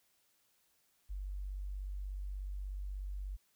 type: tone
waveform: sine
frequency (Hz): 48.29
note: G1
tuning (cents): -25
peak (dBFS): -38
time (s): 1.09-3.37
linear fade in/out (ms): 20
effects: white hiss -74 dBFS RMS until 3.55 s